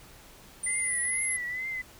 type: exponential sweep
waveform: sine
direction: up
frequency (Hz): 9100 to 11000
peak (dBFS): -28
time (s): 0.63-1.37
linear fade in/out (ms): 10
type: tone with vibrato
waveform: sine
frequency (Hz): 2014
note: B6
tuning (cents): +33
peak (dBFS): -31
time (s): 0.66-1.82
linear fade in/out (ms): 10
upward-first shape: triangle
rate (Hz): 2.2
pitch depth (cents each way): 77
effects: pink hiss -52 dBFS RMS until 1.99 s